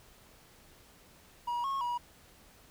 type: tone with pitch steps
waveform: triangle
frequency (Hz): 959 / 1091 / 964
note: A#5 / C#6 / B5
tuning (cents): +49 / -28 / -42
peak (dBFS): -29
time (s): 1.47-1.98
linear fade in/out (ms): 10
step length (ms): 170
effects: pink hiss -59 dBFS RMS until 2.7 s